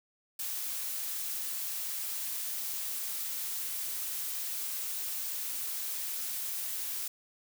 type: noise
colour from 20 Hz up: blue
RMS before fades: -36 dBFS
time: 0.39-7.08 s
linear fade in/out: 5 ms
effects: none